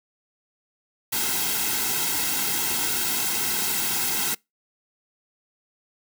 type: noise with comb filter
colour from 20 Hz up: white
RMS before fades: -25 dBFS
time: 1.12-4.35 s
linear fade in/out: 10 ms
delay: 1.7 ms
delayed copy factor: -0.8
effects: noise-tail reverb RT60 0.2 s tail -25 dB re dry